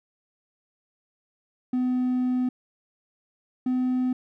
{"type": "tone pair in turn", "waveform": "triangle", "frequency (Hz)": [251.9, 253.7], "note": ["B3", "B3"], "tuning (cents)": [34, 47], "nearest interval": "unison", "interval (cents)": 13, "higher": "second", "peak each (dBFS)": -19, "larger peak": "neither", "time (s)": [[1.73, 2.49], [3.66, 4.13]], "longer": "first", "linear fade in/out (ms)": 5, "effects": ["tanh soft clip ceiling -15 dBFS"]}